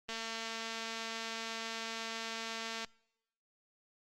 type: click train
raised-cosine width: 0.2 ms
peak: -23 dBFS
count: 624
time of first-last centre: 0.09-2.847 s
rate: 226 Hz
effects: noise-tail reverb RT60 0.9 s tail -26 dB re dry + Opus 24 kbps